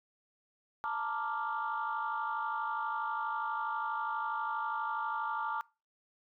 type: chord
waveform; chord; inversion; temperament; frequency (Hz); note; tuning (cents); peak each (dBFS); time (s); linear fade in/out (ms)
sine; Bb major seventh; third; equal; 880 / 932.3 / 1174.7 / 1396.9; A5 / Bb5 / D6 / F6; 0 / 0 / 0 / 0; -37 / -39 / -36 / -39; 0.84-5.61; 0
effects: noise-tail reverb RT60 0.3 s tail -23 dB re dry + tanh soft clip ceiling -25 dBFS